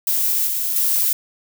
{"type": "noise with level steps", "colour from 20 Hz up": "violet", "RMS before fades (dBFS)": [-19, -22, -18], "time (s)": [0.07, 1.13], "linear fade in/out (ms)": 2, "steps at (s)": [0.47, 0.76], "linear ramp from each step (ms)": 2, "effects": []}